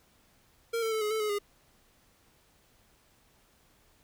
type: tone with pitch steps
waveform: square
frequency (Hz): 461.8 / 447.2 / 438.1 / 421.9 / 439.1 / 424.1 / 409.1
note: A#4 / A4 / A4 / G#4 / A4 / G#4 / G#4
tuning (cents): -16 / +28 / -7 / +27 / -4 / +36 / -26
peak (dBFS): -29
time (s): 0.73-1.388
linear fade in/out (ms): 10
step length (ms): 94
effects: pink hiss -65 dBFS RMS until 4.03 s